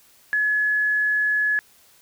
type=tone; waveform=sine; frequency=1700 Hz; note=G#6; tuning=40 cents sharp; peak=-18 dBFS; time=0.33-1.59 s; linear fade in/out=0 ms; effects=white hiss -55 dBFS RMS until 2.01 s